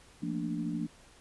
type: chord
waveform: sine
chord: Bb major seventh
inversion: second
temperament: equal with one note detuned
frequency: 171.22 / 220 / 233.1 / 293.7 Hz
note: F3 / A3 / Bb3 / D4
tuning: -34 / 0 / 0 / 0 cents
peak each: -36 / -40 / -37 / -36 dBFS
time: 0.22-0.87 s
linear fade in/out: 10 ms
effects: pink hiss -58 dBFS RMS until 1.2 s + resampled to 24000 Hz